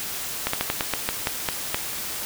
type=slowing click train; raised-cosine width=0.3 ms; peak=-6 dBFS; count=10; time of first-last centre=0.47-1.745 s; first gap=64 ms; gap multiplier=1.19; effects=white hiss -31 dBFS RMS until 2.25 s